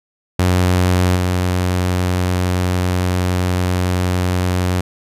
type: tone with level steps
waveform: sawtooth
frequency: 90.7 Hz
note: F#2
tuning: 34 cents flat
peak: -8 / -11 dBFS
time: 0.39-4.81 s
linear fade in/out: 5 ms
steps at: 1.15 s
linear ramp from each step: 20 ms
effects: resampled to 32000 Hz